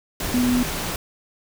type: tone in noise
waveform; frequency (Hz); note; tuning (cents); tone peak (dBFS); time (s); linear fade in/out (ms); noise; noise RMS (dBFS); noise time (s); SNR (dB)
sine; 246.9; B3; 0; -17; 0.34-0.63; 2; pink; -27; 0.2-0.96; +7
effects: none